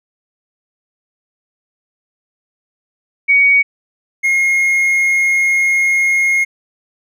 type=tone pair in turn; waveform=sine / triangle; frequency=2245 / 2148 Hz; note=C#7 / C7; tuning=+21 / +45 cents; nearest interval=minor second; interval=76 cents; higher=first; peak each=-7 / -9 dBFS; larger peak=first; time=3.28-3.63 / 4.23-6.45 s; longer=second; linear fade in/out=20 ms; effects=none